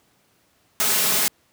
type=noise with comb filter; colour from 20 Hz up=white; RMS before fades=-20 dBFS; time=0.8-1.28 s; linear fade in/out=0 ms; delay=4.7 ms; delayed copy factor=+0.65; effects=pink hiss -62 dBFS RMS until 1.52 s + high-pass 100 Hz 12 dB/octave